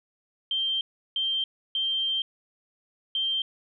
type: tone bursts at uneven times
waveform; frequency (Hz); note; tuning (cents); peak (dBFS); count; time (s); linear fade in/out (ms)
sine; 3153; G7; +9; -24; 4; 0.51-0.81 / 1.16-1.44 / 1.75-2.22 / 3.15-3.42; 2
effects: none